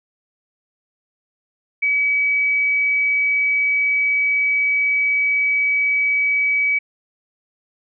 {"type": "tone", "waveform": "sine", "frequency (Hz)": 2279, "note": "C#7", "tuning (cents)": 47, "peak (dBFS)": -15, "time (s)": [1.82, 6.79], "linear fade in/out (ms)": 10, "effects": []}